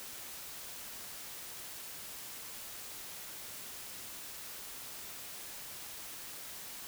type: silence
effects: white hiss -46 dBFS RMS until 6.87 s